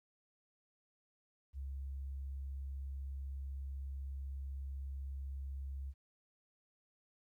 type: tone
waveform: sine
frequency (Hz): 68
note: C#2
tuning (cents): -33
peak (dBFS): -40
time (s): 1.53-5.94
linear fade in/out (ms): 50
effects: 13-bit